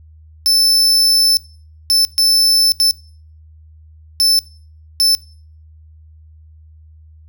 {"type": "tone bursts at uneven times", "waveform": "40% pulse", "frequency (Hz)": 5280, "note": "E8", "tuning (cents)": 2, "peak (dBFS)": -9, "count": 6, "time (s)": [[0.46, 1.37], [1.9, 2.05], [2.18, 2.72], [2.8, 2.91], [4.2, 4.39], [5, 5.15]], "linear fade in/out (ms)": 0, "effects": ["noise-tail reverb RT60 0.5 s tail -24 dB re dry", "added 78 Hz sine -40 dBFS peak until 7.28 s"]}